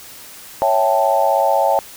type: chord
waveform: sine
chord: A dominant seventh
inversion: first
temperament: equal with one note detuned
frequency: 554.4 / 657 / 784 / 880 Hz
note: C#5 / E5 / G5 / A5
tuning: 0 / -6 / 0 / 0 cents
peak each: -18 dBFS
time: 0.62-1.79 s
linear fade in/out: 0 ms
effects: white hiss -38 dBFS RMS until 1.96 s